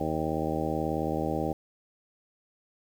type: harmonic tone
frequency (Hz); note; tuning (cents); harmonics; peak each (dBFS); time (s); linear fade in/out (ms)
78.5; D#2; +16; 1 / 2 / 3 / 4 / 5 / 6 / 7 / 8 / 10; -38 / -35 / -36 / -33 / -37 / -36 / -35 / -38 / -35; 0-1.53; 5
effects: 9-bit